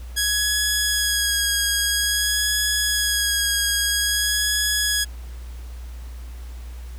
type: tone with vibrato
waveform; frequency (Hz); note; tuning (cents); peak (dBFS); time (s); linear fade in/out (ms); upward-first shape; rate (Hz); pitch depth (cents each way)
10% pulse; 1661.2; G#6; 0; -10; 0.16-5.05; 20; sine; 0.5; 20
effects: added 60 Hz sine -32 dBFS peak until 6.98 s + pink hiss -49 dBFS RMS until 6.98 s